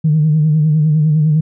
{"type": "tone with vibrato", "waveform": "sine", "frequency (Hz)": 154, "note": "D#3", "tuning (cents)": -17, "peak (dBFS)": -8, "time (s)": [0.04, 1.41], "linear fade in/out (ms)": 10, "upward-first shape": "sine", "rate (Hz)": 9.9, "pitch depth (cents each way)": 60, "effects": ["tanh soft clip ceiling -4 dBFS"]}